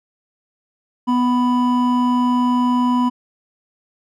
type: tone pair together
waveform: triangle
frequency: 247.5 / 990 Hz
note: B3 / B5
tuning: +4 / +4 cents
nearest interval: 2 octaves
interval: 2400 cents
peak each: -13 / -18 dBFS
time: 1.07-3.1 s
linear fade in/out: 20 ms
effects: none